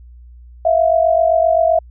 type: tone pair together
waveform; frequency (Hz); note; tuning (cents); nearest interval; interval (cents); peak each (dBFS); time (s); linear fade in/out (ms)
sine; 650.8 / 698.5; E5 / F5; -22 / 0; minor second; 122; -12 / -15; 0.65-1.79; 5
effects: added 60 Hz sine -37 dBFS peak until 1.9 s